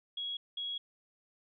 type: tone bursts at uneven times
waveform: sine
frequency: 3322 Hz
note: G#7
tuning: in tune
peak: -35 dBFS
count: 2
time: 0.17-0.37 / 0.57-0.78 s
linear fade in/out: 5 ms
effects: none